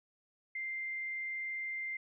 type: tone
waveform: sine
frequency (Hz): 2093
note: C7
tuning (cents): 0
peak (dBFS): -36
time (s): 0.55-1.97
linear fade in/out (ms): 5
effects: none